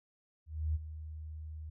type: tone with ADSR envelope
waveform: sine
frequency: 77.78 Hz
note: D#2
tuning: in tune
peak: -28 dBFS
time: 0.46-1.7 s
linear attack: 290 ms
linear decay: 26 ms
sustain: -13 dB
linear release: 8 ms
effects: none